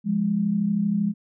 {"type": "tone pair together", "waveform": "sine", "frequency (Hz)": [174.61, 207.4], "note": ["F3", "G#3"], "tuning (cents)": [0, -2], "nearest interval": "minor third", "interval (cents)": 298, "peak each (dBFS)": [-26, -21], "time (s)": [0.04, 1.14], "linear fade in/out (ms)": 50, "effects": []}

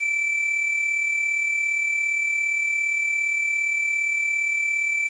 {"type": "tone with amplitude modulation", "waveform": "triangle", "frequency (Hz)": 2327, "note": "D7", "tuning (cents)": -17, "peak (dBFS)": -17, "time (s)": [0, 5.09], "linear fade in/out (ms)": 20, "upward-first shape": "sine", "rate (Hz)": 37.4, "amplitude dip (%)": 45, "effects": ["resampled to 22050 Hz", "8-bit"]}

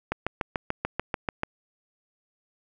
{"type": "click train", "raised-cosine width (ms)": 0.5, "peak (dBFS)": -11, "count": 10, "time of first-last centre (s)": [0.12, 1.434], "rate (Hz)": 6.85, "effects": []}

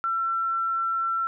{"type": "tone", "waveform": "sine", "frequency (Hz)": 1348, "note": "E6", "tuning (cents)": 38, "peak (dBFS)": -23, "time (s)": [0.04, 1.27], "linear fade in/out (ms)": 0, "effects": []}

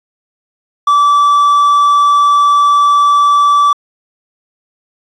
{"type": "tone", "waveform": "triangle", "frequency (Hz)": 1158, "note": "D6", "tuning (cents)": -25, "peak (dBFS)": -4, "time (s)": [0.87, 3.73], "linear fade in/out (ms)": 5, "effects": ["resampled to 22050 Hz", "7-bit"]}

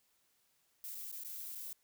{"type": "noise with dropouts", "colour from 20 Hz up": "violet", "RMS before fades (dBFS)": -45, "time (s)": [0.84, 1.73], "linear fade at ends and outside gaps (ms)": 1, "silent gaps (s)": [[0.948, 0.952], [1.116, 1.125], [1.237, 1.247], [1.55, 1.555]], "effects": ["white hiss -75 dBFS RMS until 1.83 s"]}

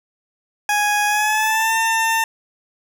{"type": "tone with pitch glide", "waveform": "20% pulse", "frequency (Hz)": [830.6, 900.6], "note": ["G#5", "A5"], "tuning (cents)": [0, 40], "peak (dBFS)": -11, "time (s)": [0.69, 2.24], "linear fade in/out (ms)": 2, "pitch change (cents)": 140, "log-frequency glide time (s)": [1.07, 1.74], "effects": []}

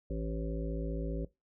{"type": "harmonic tone", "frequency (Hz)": 55, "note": "A1", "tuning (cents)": 0, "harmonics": [1, 3, 5, 7, 9, 10], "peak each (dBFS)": [-35, -40, -42, -43, -45, -45], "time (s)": [0.1, 1.25], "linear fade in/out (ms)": 5, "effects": ["noise-tail reverb RT60 0.2 s tail -19 dB re dry"]}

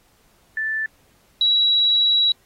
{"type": "tone pair in turn", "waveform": "sine", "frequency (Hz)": [1760, 3894], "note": ["A6", "B7"], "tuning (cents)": [0, -25], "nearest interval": "octave + major second", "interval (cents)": 1375, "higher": "second", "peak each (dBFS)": [-21, -14], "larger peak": "second", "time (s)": [[0.57, 0.86], [1.41, 2.32]], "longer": "second", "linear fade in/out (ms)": 2, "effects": ["pink hiss -59 dBFS RMS until 2.45 s", "AAC 48 kbps"]}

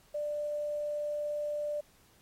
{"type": "tone with quantisation", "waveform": "sine", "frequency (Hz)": 592, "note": "D5", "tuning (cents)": 14, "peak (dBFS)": -31, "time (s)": [0.14, 1.81], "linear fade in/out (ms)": 10, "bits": 10, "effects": ["pink hiss -63 dBFS RMS until 2.21 s", "MP3 64 kbps"]}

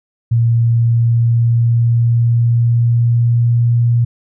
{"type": "tone with pitch glide", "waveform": "sine", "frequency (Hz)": [116.54, 118.65], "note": ["A#2", "A#2"], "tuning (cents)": [0, 31], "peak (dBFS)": -9, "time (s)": [0.31, 4.05], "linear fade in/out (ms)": 10, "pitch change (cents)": 31, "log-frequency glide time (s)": [0.6, 3.78], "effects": []}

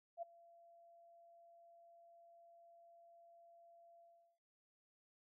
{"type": "tone with ADSR envelope", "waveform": "sine", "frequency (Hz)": 681, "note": "F5", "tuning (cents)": -44, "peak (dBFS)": -40, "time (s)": [0.17, 4.39], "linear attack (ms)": 53, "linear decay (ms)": 11, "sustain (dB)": -22, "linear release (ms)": 380, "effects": []}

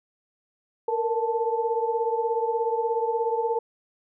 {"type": "tone cluster", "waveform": "sine", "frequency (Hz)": [455.1, 471.8, 880], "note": ["A#4", "A#4", "A5"], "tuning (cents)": [-42, 21, 0], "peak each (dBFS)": -27, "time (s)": [0.88, 3.59], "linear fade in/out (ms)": 5, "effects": []}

